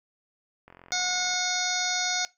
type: click train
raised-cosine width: 0.5 ms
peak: -33 dBFS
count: 30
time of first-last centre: 0.68-1.338 s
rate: 44.1 Hz
type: harmonic tone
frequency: 727 Hz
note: F#5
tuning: 31 cents flat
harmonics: 1 / 2 / 3 / 5 / 6 / 7 / 8 / 9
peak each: -33 / -33 / -33 / -33 / -33 / -33 / -33 / -33 dBFS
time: 0.92-2.25 s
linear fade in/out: 0 ms
effects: noise-tail reverb RT60 0.2 s tail -20 dB re dry